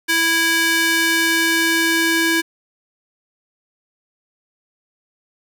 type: ring-modulated tone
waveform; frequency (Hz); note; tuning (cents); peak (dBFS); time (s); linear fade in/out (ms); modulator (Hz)
sawtooth; 659.3; E5; 0; -8; 0.08-2.42; 20; 989
effects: none

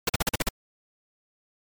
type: noise bursts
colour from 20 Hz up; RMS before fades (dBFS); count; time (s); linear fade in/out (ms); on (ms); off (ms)
pink; -23; 7; 0.07-0.489; 5; 23; 43
effects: MP3 96 kbps

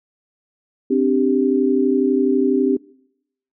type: chord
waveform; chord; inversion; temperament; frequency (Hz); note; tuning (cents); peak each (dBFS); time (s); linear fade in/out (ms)
sine; C suspended second; none; equal; 261.6 / 293.7 / 392; C4 / D4 / G4; 0 / 0 / 0; -17 / -20 / -18; 0.9-2.77; 10
effects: noise-tail reverb RT60 0.8 s tail -24 dB re dry

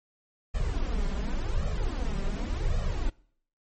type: noise with flanger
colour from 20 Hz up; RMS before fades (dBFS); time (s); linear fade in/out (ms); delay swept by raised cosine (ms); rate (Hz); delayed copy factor
brown; -28; 0.54-3.1; 10; 1.6 to 5.1; 0.89; +0.9
effects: noise-tail reverb RT60 0.6 s tail -23 dB re dry + MP3 32 kbps

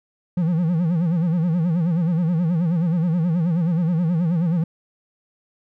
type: tone with vibrato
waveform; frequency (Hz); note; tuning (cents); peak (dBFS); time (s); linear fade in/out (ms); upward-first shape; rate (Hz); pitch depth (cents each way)
triangle; 169.2; E3; +45; -15; 0.37-4.64; 5; sine; 9.4; 130
effects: none

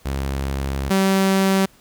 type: tone pair in turn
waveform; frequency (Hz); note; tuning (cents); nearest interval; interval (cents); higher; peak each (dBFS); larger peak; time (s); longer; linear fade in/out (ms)
sawtooth; 68.1 / 192.62; C#2 / G3; -30 / -30; octave + tritone; 1800; second; -18 / -11; second; 0.05-0.9 / 0.9-1.66; first; 10
effects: pink hiss -53 dBFS RMS until 1.8 s

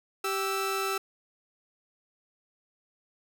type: tone pair together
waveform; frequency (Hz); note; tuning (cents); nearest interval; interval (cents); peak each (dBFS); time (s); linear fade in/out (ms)
sawtooth; 390.1 / 1318.5; G4 / E6; -8 / 0; octave + major sixth; 2108; -27; 0.24-0.98; 5
effects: none

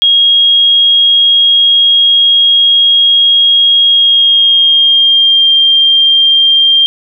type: tone with pitch glide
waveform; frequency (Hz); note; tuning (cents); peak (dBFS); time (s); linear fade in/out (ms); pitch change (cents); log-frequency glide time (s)
sine; 3274 to 3188; G#7 to G7; -25 to +28; -4; 0.02-6.86; 0; -47; 3.86-5.51
effects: none

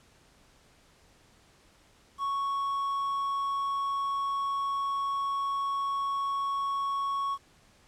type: tone with quantisation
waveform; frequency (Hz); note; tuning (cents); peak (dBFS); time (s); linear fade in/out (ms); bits
triangle; 1108.7; C#6; 0; -26; 2.18-7.38; 50; 9
effects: pink hiss -61 dBFS RMS until 7.87 s + low-pass 9000 Hz 12 dB/octave

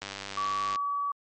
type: click train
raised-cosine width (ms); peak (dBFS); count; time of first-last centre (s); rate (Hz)
0.2; -19; 74; 0.02-0.758; 98.9
type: tone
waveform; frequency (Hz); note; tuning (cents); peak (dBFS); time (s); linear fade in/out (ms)
sine; 1141; C#6; +50; -27; 0.37-1.12; 5
effects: MP3 48 kbps

